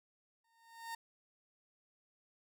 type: tone with exponential growth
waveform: 30% pulse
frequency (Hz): 918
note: A#5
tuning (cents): -27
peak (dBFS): -37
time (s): 0.44-0.95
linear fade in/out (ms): 5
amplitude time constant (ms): 110
effects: none